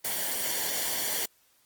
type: noise with comb filter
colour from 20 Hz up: white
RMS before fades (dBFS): -30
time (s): 0.04-1.26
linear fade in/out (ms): 10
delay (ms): 0.78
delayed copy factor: -0.65
effects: white hiss -65 dBFS RMS until 1.65 s + Opus 24 kbps